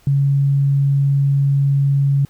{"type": "tone", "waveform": "sine", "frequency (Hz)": 139.4, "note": "C#3", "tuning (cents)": 10, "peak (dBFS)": -12, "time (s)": [0.07, 2.25], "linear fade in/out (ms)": 2, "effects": ["pink hiss -53 dBFS RMS until 2.29 s"]}